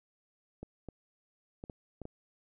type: clicks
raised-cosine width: 2 ms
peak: -29 dBFS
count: 6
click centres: 0.63 / 0.887 / 1.639 / 1.698 / 2.017 / 2.054 s
effects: none